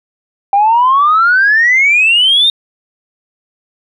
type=exponential sweep; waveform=sine; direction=up; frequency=784 to 3718 Hz; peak=-5 dBFS; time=0.53-2.5 s; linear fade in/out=2 ms; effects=tanh soft clip ceiling -2 dBFS